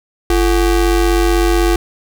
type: ring-modulated tone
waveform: square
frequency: 196 Hz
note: G3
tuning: in tune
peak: -8 dBFS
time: 0.3-1.76 s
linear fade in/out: 2 ms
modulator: 148 Hz
effects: none